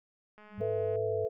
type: click train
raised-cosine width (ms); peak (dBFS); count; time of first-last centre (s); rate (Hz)
0.5; -40; 123; 0.38-0.958; 211
type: tone with exponential growth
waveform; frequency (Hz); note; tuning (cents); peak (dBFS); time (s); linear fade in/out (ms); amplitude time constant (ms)
sine; 199.8; G3; +33; -34; 0.43-0.61; 0; 39
type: tone with vibrato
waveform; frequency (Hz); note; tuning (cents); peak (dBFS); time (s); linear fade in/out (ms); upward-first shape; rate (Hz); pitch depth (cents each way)
sine; 103.83; G#2; 0; -39; 0.58-1.25; 0; triangle; 2.8; 59
type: chord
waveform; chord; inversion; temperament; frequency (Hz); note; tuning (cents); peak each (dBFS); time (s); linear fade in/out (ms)
sine; A suspended second; none; equal; 440 / 493.9 / 659.3; A4 / B4 / E5; 0 / 0 / 0; -31 / -34 / -36; 0.6-1.29; 20
effects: none